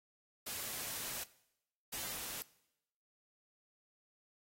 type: noise bursts at uneven times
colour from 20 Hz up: white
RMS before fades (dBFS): -42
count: 2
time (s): 0.46-1.24 / 1.92-2.42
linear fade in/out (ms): 10
effects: noise-tail reverb RT60 0.8 s tail -19 dB re dry + AAC 48 kbps